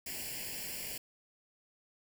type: noise with comb filter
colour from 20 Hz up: white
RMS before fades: -41 dBFS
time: 0.06-0.98 s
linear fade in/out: 5 ms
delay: 0.4 ms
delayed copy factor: +0.85
effects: none